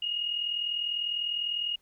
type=tone pair together; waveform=sine; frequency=2862 / 2902 Hz; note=F7 / F#7; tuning=+42 / -34 cents; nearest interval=unison; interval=24 cents; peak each=-29 / -36 dBFS; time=0.02-1.76 s; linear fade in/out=5 ms; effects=pink hiss -69 dBFS RMS until 1.81 s